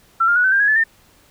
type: tone with pitch steps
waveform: sine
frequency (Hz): 1346 / 1404 / 1464.4 / 1527.5 / 1593.3 / 1661.9 / 1733.5 / 1808.1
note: E6 / F6 / F#6 / G6 / G6 / G#6 / A6 / A6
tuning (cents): +36 / +9 / -18 / -45 / +28 / +1 / -26 / +47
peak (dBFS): -12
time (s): 0.2-0.84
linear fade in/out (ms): 10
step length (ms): 80
effects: pink hiss -53 dBFS RMS until 1.3 s